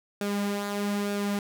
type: tone with flanger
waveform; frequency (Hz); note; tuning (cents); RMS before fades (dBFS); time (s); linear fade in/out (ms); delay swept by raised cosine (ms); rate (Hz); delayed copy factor
sawtooth; 203.3; G#3; -37; -29; 0.21-1.39; 2; 0.97 to 4.57; 1.1; -0.5
effects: none